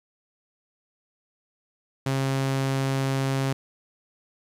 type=tone; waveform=sawtooth; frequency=134.9 Hz; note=C#3; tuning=47 cents flat; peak=-19 dBFS; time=2.06-3.53 s; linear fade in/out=5 ms; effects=low-pass 11000 Hz 12 dB/octave + 10-bit